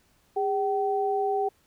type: tone pair together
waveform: sine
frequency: 406.2 / 766.8 Hz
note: G#4 / G5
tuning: -38 / -38 cents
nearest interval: major seventh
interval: 1100 cents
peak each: -26 dBFS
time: 0.36-1.49 s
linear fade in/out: 10 ms
effects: pink hiss -65 dBFS RMS until 1.66 s